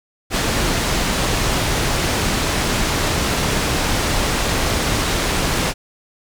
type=low-pass noise; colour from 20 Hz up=pink; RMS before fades=-19 dBFS; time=0.3-5.74 s; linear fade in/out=50 ms; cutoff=8500 Hz; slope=12 dB/octave; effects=none